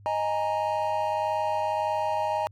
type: chord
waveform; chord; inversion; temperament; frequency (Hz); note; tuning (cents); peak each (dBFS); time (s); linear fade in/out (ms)
triangle; D# suspended fourth; none; equal; 622.3 / 830.6 / 932.3; D#5 / G#5 / A#5; 0 / 0 / 0; -27; 0.06-2.47; 0
effects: added 101 Hz sine -48 dBFS peak until 2.51 s + AAC 48 kbps